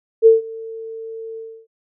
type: tone with ADSR envelope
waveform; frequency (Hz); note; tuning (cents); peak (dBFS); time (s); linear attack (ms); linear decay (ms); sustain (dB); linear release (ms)
sine; 449; A4; +35; -4; 0.22-1.67; 42; 150; -24; 300
effects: none